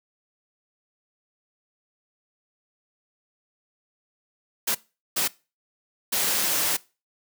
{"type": "noise bursts at uneven times", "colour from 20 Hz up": "white", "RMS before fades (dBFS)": -24, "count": 3, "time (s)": [[4.67, 4.75], [5.16, 5.28], [6.12, 6.77]], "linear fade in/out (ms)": 10, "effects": ["noise-tail reverb RT60 0.3 s tail -21 dB re dry", "high-pass 150 Hz 12 dB/octave"]}